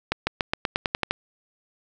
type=accelerating click train; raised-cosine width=0.3 ms; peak=-6 dBFS; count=10; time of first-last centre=0.12-1.11 s; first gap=150 ms; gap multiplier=0.92; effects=none